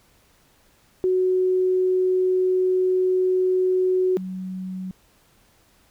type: tone pair in turn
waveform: sine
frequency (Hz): 370 / 186.5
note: F#4 / F#3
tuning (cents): 0 / +14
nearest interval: octave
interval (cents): 1186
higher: first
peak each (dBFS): -17 / -28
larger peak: first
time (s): 1.04-4.17 / 4.17-4.91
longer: first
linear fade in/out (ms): 0
effects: pink hiss -59 dBFS RMS until 5.9 s